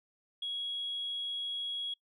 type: tone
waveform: sine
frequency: 3322 Hz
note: G#7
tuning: in tune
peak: -33 dBFS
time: 0.42-1.94 s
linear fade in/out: 5 ms
effects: noise-tail reverb RT60 0.1 s tail -25 dB re dry + tanh soft clip ceiling -29 dBFS